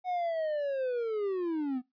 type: linear sweep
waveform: triangle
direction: down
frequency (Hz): 740 to 243.5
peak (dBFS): -27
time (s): 0.04-1.82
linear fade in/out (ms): 50
effects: noise-tail reverb RT60 0.2 s tail -20 dB re dry + resampled to 11025 Hz